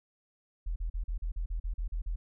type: tone bursts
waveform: sine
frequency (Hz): 41.2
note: E1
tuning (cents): 0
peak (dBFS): -30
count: 11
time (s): 0.66-2.16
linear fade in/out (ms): 10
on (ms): 100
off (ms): 40
effects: none